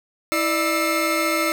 40% pulse tone cluster, 326.1 / 596 / 1318 / 2140 Hz, E4 / D5 / E6 / C7, -19 / +25 / -1 / +38 cents, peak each -24 dBFS, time 0.32-1.52 s, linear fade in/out 0 ms, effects none

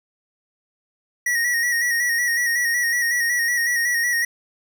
square tone with vibrato, 1900 Hz, A#6, 33 cents sharp, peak -19 dBFS, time 1.26-4.25 s, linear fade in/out 5 ms, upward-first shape square, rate 5.4 Hz, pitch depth 37 cents each way, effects 10-bit

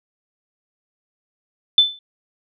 sine tone with exponential decay, 3520 Hz, A7, in tune, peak -5 dBFS, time 1.78-1.99 s, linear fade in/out 2 ms, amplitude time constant 45 ms, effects none

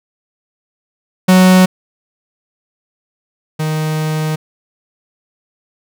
45% pulse tone pair in turn, 185 / 155.57 Hz, F#3 / D#3, 0 / 0 cents, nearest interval minor third, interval 300 cents, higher first, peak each -5 / -15 dBFS, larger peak first, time 1.28-1.66 / 3.59-4.36 s, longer second, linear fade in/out 10 ms, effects none

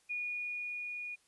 sine tone with level ramp, 2448 Hz, D#7, 29 cents flat, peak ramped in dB -34 to -39 dBFS, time 0.09-1.16 s, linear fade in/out 20 ms, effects white hiss -70 dBFS RMS until 1.27 s + resampled to 24000 Hz

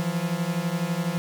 45% pulse beating tone pair, 164.81 / 176.81 Hz, E3 / F3, 0 / +22 cents, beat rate 12 Hz, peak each -28 / -27 dBFS, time 0-1.18 s, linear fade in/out 0 ms, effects none

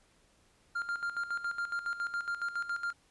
triangle tone with tremolo, 1396.9 Hz, F6, in tune, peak -29 dBFS, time 0.75-2.93 s, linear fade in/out 10 ms, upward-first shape square, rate 7.2 Hz, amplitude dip 70%, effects pink hiss -67 dBFS RMS until 3.1 s + resampled to 24000 Hz

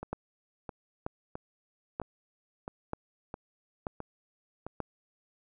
two click trains, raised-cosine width 1 ms, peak -19 / -24 dBFS, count 6 / 8, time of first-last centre 0.13-4.803 / 0.03-4.666 s, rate 1.07 / 1.51 Hz, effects none

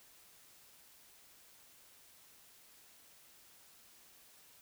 silence, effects white hiss -62 dBFS RMS until 4.61 s

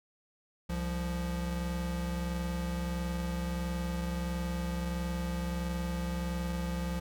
square tone pair together, 65.1 / 173.8 Hz, C2 / F3, -8 / -8 cents, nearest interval octave + perfect fourth, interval 1700 cents, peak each -36 / -35 dBFS, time 0.69-7 s, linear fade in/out 10 ms, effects none

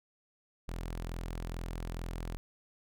sawtooth tone, 42.29 Hz, E1, 45 cents sharp, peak -33 dBFS, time 0.68-2.37 s, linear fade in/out 0 ms, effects none

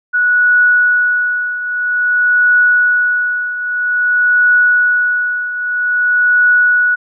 sine tone with tremolo, 1468 Hz, F#6, 14 cents flat, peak -6 dBFS, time 0.13-6.96 s, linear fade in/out 20 ms, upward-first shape triangle, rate 0.51 Hz, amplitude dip 75%, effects none

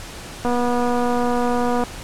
click train, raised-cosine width 1 ms, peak -9 dBFS, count 338, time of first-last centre 0.45-1.837 s, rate 243 Hz, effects pink hiss -35 dBFS RMS until 2.03 s + low-pass 10000 Hz 12 dB/octave

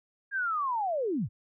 sine linear sweep, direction down, 1640 to 76.7 Hz, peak -27 dBFS, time 0.31-1.29 s, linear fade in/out 50 ms, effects none

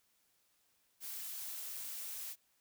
blue noise, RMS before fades -44 dBFS, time 1-2.36 s, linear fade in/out 50 ms, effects white hiss -75 dBFS RMS until 2.6 s

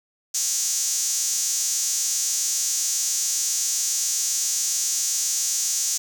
sawtooth tone with high-pass filter, 272.6 Hz, C#4, 29 cents flat, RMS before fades -24 dBFS, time 0.34-5.98 s, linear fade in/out 10 ms, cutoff 6400 Hz, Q 4.1, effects none

